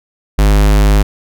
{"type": "tone", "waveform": "square", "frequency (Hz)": 51.1, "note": "G#1", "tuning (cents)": -27, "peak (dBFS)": -7, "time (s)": [0.38, 1.03], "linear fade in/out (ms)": 10, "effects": []}